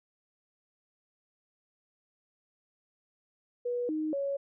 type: tone with pitch steps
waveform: sine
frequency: 486.5 / 310.3 / 557 Hz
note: B4 / D#4 / C#5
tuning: -26 / -5 / +8 cents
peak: -29 dBFS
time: 3.65-4.37 s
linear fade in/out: 10 ms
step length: 240 ms
effects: none